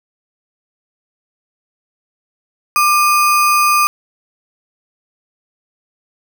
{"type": "tone with sample-and-hold", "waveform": "sine", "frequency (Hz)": 1190, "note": "D6", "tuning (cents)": 22, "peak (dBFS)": -9, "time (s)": [2.76, 3.87], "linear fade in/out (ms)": 0, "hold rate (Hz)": 3675, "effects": []}